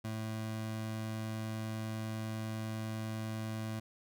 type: tone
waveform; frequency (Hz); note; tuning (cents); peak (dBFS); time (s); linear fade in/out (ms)
25% pulse; 110; A2; 0; -33; 0.04-3.8; 10
effects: none